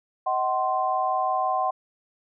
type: chord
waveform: sine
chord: C diminished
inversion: first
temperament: just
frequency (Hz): 627.9 / 753.5 / 1046.5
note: Eb5 / Gb5 / C6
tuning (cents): +16 / +31 / 0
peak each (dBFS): -30 / -24 / -26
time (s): 0.26-1.71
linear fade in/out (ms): 10
effects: none